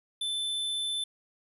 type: tone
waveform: square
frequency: 3525 Hz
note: A7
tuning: 2 cents sharp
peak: -30 dBFS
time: 0.21-1.04 s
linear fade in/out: 5 ms
effects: resampled to 32000 Hz + 11-bit